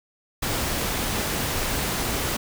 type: noise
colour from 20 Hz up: pink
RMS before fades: -26 dBFS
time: 0.42-2.37 s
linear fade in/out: 10 ms
effects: none